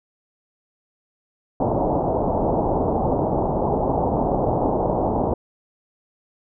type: low-pass noise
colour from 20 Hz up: white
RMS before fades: -21 dBFS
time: 1.6-5.34 s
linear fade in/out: 5 ms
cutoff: 870 Hz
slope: 48 dB/octave
effects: none